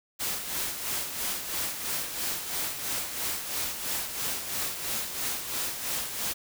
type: noise with tremolo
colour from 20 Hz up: white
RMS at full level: -30 dBFS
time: 0.19-6.34 s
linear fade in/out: 20 ms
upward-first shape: sine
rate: 3 Hz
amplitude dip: 55%
effects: none